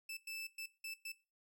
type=tone bursts at uneven times; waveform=sawtooth; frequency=2637 Hz; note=E7; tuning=in tune; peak=-40 dBFS; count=5; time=0.09-0.17 / 0.27-0.47 / 0.58-0.66 / 0.84-0.94 / 1.05-1.12 s; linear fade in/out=5 ms; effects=noise-tail reverb RT60 0.3 s tail -17 dB re dry